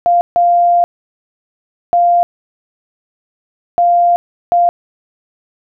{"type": "tone bursts at uneven times", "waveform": "sine", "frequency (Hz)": 697, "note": "F5", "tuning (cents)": -4, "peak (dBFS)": -7, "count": 5, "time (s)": [[0.06, 0.21], [0.36, 0.84], [1.93, 2.23], [3.78, 4.16], [4.52, 4.69]], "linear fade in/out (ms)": 0, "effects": []}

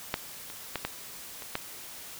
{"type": "clicks", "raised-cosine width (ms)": 0.3, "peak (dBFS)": [-11, -27, -14, -13, -25, -13], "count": 6, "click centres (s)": [0.141, 0.501, 0.757, 0.85, 1.422, 1.554], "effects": ["white hiss -44 dBFS RMS until 2.19 s"]}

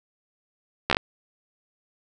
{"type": "slowing click train", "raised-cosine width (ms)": 0.3, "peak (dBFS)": -4, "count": 5, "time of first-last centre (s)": [0.9, 0.969], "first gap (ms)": 13, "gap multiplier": 1.19, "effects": []}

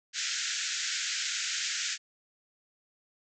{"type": "band-pass noise", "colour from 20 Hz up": "white", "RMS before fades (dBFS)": -33, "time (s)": [0.13, 1.98], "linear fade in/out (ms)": 50, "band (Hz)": [1400, 7400], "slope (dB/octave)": 96, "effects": []}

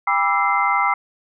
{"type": "tone cluster", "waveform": "sine", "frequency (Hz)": [801, 977, 1180, 1330, 2080], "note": ["G5", "B5", "D6", "E6", "C7"], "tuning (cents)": [37, -19, 8, 15, -11], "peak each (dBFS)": -22, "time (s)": [0.07, 0.94], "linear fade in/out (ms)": 5, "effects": []}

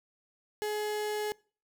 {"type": "tone", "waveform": "35% pulse", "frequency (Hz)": 421.9, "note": "G#4", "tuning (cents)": 27, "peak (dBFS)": -29, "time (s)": [0.62, 1.32], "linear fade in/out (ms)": 0, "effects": ["noise-tail reverb RT60 0.4 s tail -24 dB re dry"]}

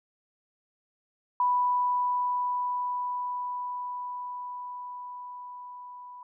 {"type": "tone with level ramp", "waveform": "sine", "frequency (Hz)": 987.8, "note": "B5", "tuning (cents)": 0, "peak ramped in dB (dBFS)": [-21, -42], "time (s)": [1.4, 6.23], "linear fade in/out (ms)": 2, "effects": []}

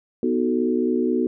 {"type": "chord", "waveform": "sine", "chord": "B dominant seventh", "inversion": "none", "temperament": "equal", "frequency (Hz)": [246.9, 311.1, 370, 440], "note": ["B3", "D#4", "F#4", "A4"], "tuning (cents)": [0, 0, 0, 0], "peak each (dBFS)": [-22, -26, -23, -27], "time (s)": [0.23, 1.27], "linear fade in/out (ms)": 2, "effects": []}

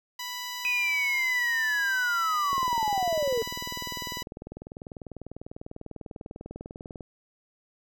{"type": "tone", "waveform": "10% pulse", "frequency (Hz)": 987.8, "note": "B5", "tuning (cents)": 0, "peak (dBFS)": -25, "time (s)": [0.19, 4.23], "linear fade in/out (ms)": 5}
{"type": "linear sweep", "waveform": "sine", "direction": "down", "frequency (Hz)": [2516, 440], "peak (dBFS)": -24, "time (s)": [0.65, 3.42], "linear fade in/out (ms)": 0}
{"type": "click train", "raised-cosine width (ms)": 2, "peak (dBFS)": -26, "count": 91, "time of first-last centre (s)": [2.53, 7.008], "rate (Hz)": 20.1}
{"effects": []}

